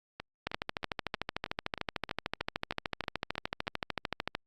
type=two click trains; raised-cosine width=0.3 ms; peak=-15 / -22 dBFS; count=53 / 12; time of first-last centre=0.47-4.351 / 0.2-3.67 s; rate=13.4 / 3.17 Hz; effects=Opus 48 kbps